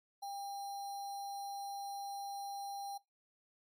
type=tone with sample-and-hold; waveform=sine; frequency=798 Hz; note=G5; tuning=31 cents sharp; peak=-40 dBFS; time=0.22-2.98 s; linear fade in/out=10 ms; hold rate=4900 Hz; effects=noise-tail reverb RT60 0.2 s tail -21 dB re dry + MP3 64 kbps